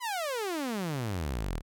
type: exponential sweep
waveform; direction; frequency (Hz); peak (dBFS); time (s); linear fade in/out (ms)
sawtooth; down; 1032 to 34.9; -27; 0-1.62; 50
effects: none